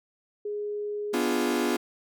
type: tone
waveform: sine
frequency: 415.3 Hz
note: G#4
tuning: in tune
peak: -29 dBFS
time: 0.45-1.53 s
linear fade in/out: 5 ms
type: chord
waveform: 40% pulse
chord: B diminished seventh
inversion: none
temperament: equal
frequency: 246.9 / 293.7 / 349.2 / 415.3 Hz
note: B3 / D4 / F4 / Ab4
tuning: 0 / 0 / 0 / 0 cents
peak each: -28 / -30 / -28 / -30 dBFS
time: 1.13-1.77 s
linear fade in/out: 10 ms
effects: none